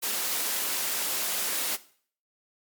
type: high-pass noise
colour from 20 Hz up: white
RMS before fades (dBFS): -29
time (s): 0.02-1.77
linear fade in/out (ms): 20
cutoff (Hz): 240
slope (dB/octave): 12
effects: noise-tail reverb RT60 0.5 s tail -17 dB re dry + MP3 96 kbps